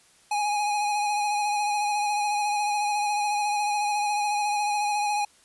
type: tone with vibrato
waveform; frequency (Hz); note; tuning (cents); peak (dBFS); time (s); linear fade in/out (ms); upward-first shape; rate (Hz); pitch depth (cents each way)
square; 830; G#5; -1; -24; 0.31-5.25; 5; sine; 14; 27
effects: white hiss -58 dBFS RMS until 5.44 s + resampled to 24000 Hz